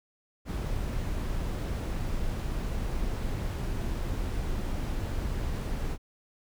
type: noise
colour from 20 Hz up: brown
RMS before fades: -31 dBFS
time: 0.45-5.98 s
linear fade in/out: 50 ms
effects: none